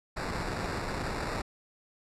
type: noise with sample-and-hold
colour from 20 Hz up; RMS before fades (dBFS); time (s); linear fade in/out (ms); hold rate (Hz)
pink; -34; 0.16-1.42; 10; 3150
effects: low-pass 8000 Hz 12 dB/octave